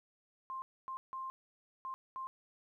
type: tone bursts at uneven times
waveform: sine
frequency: 1054 Hz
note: C6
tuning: 12 cents sharp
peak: -39 dBFS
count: 5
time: 0.5-0.62 / 0.88-0.97 / 1.13-1.3 / 1.85-1.94 / 2.16-2.27 s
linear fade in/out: 0 ms
effects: 13-bit